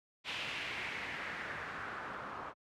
white noise with low-pass filter sweep, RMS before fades -42 dBFS, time 0.24-2.54 s, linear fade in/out 50 ms, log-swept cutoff 3000 to 1100 Hz, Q 2.5, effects high-pass 60 Hz 12 dB/octave

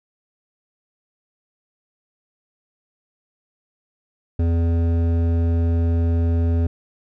sine tone with hard clipping, 84 Hz, E2, 33 cents sharp, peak -18 dBFS, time 4.39-6.67 s, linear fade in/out 5 ms, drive 12 dB, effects none

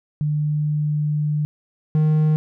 sine / triangle tone pair in turn, 149.9 / 154.38 Hz, D3 / D#3, +36 / -13 cents, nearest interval minor second, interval 51 cents, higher second, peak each -18 / -12 dBFS, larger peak second, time 0.21-1.45 / 1.95-2.36 s, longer first, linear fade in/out 0 ms, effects none

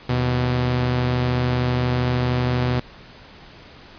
sawtooth tone pair together, 78.7 / 124.46 Hz, D#2 / B2, +20 / +14 cents, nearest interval minor sixth, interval 794 cents, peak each -24 / -15 dBFS, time 0.09-2.8 s, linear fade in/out 5 ms, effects pink hiss -44 dBFS RMS until 3.98 s + resampled to 11025 Hz

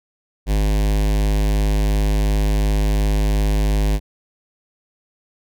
square tone with notch filter, 51.4 Hz, G#1, 17 cents flat, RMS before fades -17 dBFS, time 0.46-4 s, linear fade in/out 50 ms, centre 1300 Hz, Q 1.7, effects none

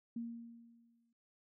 sine tone with exponential decay, 233.1 Hz, A#3, in tune, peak -37 dBFS, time 0.16-1.13 s, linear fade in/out 5 ms, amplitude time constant 210 ms, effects none

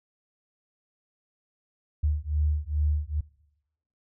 sine beating tone pair, 73.9 / 76.3 Hz, D2 / D#2, +11 / -33 cents, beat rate 2.4 Hz, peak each -26 dBFS, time 2.03-3.21 s, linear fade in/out 10 ms, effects noise-tail reverb RT60 0.9 s tail -23 dB re dry

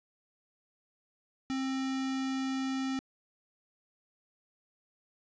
square tone with notch filter, 265.1 Hz, C4, 23 cents sharp, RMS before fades -33 dBFS, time 1.5-2.99 s, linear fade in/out 0 ms, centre 600 Hz, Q 1.2, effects resampled to 16000 Hz + 10-bit

